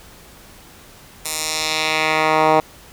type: tone with band-pass filter sweep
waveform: 10% pulse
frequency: 156.5 Hz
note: D#3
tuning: 10 cents sharp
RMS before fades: -18 dBFS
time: 1.25-2.6 s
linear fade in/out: 2 ms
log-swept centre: 9800 to 810 Hz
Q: 1.1
effects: pink hiss -44 dBFS RMS until 2.92 s